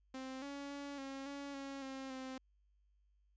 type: tone with pitch steps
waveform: sawtooth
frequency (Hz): 262.3 / 281.6 / 283.1 / 271.2 / 281.6 / 274.7 / 267 / 261.4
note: C4 / C#4 / C#4 / C#4 / C#4 / C#4 / C4 / C4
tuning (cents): +4 / +27 / +37 / -38 / +27 / -16 / +35 / -1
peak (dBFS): -40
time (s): 0.14-2.38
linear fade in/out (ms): 5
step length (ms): 280
effects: added 50 Hz sine -70 dBFS peak until 3.36 s + resampled to 16000 Hz